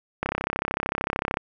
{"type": "click train", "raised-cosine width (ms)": 0.5, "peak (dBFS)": -9, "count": 39, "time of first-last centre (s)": [0.23, 1.371], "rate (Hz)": 33.3, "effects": []}